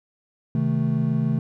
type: chord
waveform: triangle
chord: A diminished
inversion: first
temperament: just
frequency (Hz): 132 / 158.4 / 220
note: C3 / Eb3 / A3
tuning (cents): +16 / +31 / 0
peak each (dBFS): -22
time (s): 0.55-1.39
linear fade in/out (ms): 2
effects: none